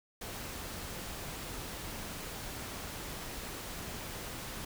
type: noise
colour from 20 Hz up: pink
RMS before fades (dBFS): -42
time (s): 0.21-4.65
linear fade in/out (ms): 5
effects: none